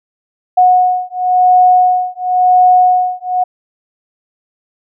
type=beating tone pair; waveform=sine; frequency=730 / 730.95 Hz; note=F#5 / F#5; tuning=-24 / -21 cents; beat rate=0.95 Hz; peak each=-10 dBFS; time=0.57-3.44 s; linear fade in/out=10 ms; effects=none